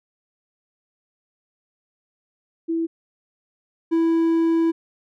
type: tone pair in turn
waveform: sine / triangle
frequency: 329.6 / 329.6 Hz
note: E4 / E4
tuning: 0 / 0 cents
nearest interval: unison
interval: 0 cents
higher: neither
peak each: -20 / -14 dBFS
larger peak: second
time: 2.68-2.87 / 3.91-4.72 s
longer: second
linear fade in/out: 20 ms
effects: none